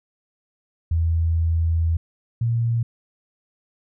sine tone pair in turn, 82.41 / 116.55 Hz, E2 / A#2, 0 / 0 cents, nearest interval tritone, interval 600 cents, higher second, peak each -17 / -18 dBFS, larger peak first, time 0.91-1.97 / 2.41-2.83 s, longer first, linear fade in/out 5 ms, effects none

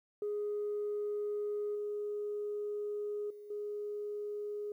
sine tone with level steps, 415.3 Hz, G#4, in tune, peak -32 / -34 / -47 / -36 dBFS, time 0.22-4.72 s, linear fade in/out 2 ms, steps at 1.75 / 3.3 / 3.5 s, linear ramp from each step 5 ms, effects tanh soft clip ceiling -30 dBFS + 12-bit

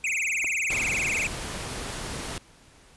square tone with vibrato, 2359 Hz, D7, 7 cents sharp, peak -25 dBFS, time 0.04-1.27 s, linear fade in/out 2 ms, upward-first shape triangle, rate 20 Hz, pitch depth 250 cents each way
clicks, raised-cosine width 1 ms, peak -28 dBFS, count 2, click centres 0.443 / 0.446 s
pink noise, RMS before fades -34 dBFS, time 0.7-2.38 s, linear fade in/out 2 ms
effects pink hiss -55 dBFS RMS until 2.96 s + resampled to 24000 Hz

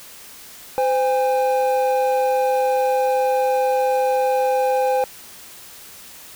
triangle tone pair together, 514.2 / 812 Hz, C5 / G#5, -30 / -39 cents, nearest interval minor sixth, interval 791 cents, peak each -16 / -18 dBFS, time 0.78-5.04 s, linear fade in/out 0 ms, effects white hiss -41 dBFS RMS until 6.35 s

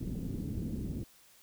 white low-pass noise, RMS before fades -37 dBFS, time 0-1.04 s, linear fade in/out 10 ms, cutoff 270 Hz, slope 24 dB/octave, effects white hiss -61 dBFS RMS until 1.42 s

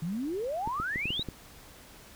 sine exponential sweep, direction up, 153.6 to 4013 Hz, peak -30 dBFS, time 0.02-1.23 s, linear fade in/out 5 ms
clicks, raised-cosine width 3 ms, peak -23 dBFS, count 7, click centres 0.675 / 0.8 / 0.959 / 1.056 / 1.105 / 1.195 / 1.287 s
effects pink hiss -52 dBFS RMS until 2.15 s

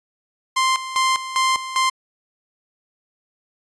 sawtooth tone with tremolo, 1046.5 Hz, C6, in tune, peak -12 dBFS, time 0.56-1.9 s, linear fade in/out 10 ms, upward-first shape square, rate 2.5 Hz, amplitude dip 75%, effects resampled to 22050 Hz

